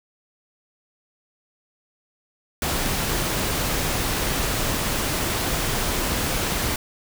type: noise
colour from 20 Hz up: pink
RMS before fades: -24 dBFS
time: 2.62-6.76 s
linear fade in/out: 2 ms
effects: none